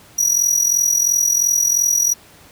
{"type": "tone with amplitude modulation", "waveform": "45% pulse", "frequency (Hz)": 5800, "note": "F#8", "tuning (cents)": -35, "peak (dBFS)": -11, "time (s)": [0.18, 2.14], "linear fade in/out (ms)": 10, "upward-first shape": "sine", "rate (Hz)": 42.9, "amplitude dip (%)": 70, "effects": ["pink hiss -46 dBFS RMS until 2.51 s", "high-pass 60 Hz 12 dB/octave"]}